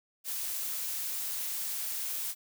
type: noise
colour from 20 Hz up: blue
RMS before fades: -35 dBFS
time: 0.24-2.35 s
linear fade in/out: 50 ms
effects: none